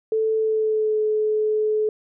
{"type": "tone with pitch glide", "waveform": "sine", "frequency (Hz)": [440, 429.2], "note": ["A4", "A4"], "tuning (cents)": [0, -43], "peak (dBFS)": -18, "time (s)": [0.12, 1.89], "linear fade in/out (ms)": 2, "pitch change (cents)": -43, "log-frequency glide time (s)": [0.36, 1], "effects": []}